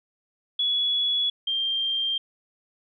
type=tone pair in turn; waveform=sine; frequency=3386 / 3179 Hz; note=G#7 / G7; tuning=+33 / +24 cents; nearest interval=minor second; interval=109 cents; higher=first; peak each=-21 / -23 dBFS; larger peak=first; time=0.59-1.3 / 1.47-2.18 s; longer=neither; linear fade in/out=5 ms; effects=none